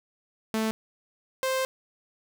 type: tone pair in turn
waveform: sawtooth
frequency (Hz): 220.3 / 524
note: A3 / C5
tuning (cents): +2 / +2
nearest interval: octave + minor third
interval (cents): 1500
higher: second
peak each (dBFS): -21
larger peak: neither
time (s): 0.54-0.71 / 1.43-1.65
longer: second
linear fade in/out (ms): 0
effects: none